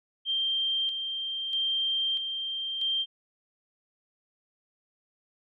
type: tone with tremolo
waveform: sine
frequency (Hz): 3165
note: G7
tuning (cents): +16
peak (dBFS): -25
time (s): 0.25-3.06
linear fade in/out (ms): 50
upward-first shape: square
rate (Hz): 0.78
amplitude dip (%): 45
effects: none